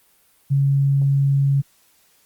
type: tone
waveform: sine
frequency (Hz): 138.8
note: C#3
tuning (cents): +3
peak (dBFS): -14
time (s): 0.5-1.62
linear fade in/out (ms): 20
effects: white hiss -58 dBFS RMS until 2.25 s + Opus 32 kbps